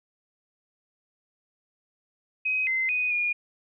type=tone with pitch steps; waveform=sine; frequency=2524 / 2066 / 2491 / 2433 Hz; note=D#7 / C7 / D#7 / D#7; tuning=+24 / -22 / +1 / -39 cents; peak=-23 dBFS; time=2.45-3.33 s; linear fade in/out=10 ms; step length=220 ms; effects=none